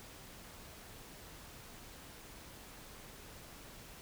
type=silence; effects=pink hiss -53 dBFS RMS until 4.01 s